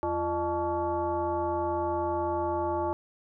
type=tone with frequency modulation; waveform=sine; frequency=607 Hz; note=D#5; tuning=43 cents flat; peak=-26 dBFS; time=0.03-2.93 s; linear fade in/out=0 ms; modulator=262 Hz; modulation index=1.6; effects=none